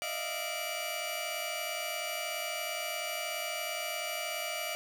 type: tone cluster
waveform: sawtooth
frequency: 606 / 643 / 695 / 2324 / 2904 Hz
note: D#5 / E5 / F5 / D7 / F#7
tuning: -46 / -43 / -9 / -19 / -33 cents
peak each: -39 / -38 / -37 / -35 / -38 dBFS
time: 0.02-4.75 s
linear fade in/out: 0 ms
effects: none